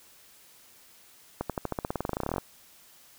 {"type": "accelerating click train", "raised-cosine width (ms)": 1, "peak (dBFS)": -15, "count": 22, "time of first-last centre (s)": [1.41, 2.382], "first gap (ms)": 87, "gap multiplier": 0.93, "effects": ["white hiss -56 dBFS RMS until 3.18 s"]}